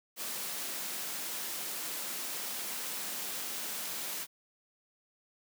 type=high-pass noise; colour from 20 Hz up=white; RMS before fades=-38 dBFS; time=0.16-4.27 s; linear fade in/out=50 ms; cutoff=160 Hz; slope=48 dB/octave; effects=none